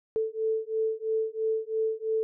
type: beating tone pair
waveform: sine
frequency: 440 / 443 Hz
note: A4 / A4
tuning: 0 / +12 cents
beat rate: 3 Hz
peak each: -29 dBFS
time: 0.16-2.23 s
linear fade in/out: 0 ms
effects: none